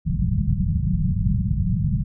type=low-pass noise; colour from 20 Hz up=white; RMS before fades=-21 dBFS; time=0.05-2.04 s; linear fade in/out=20 ms; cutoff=200 Hz; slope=96 dB/octave; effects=none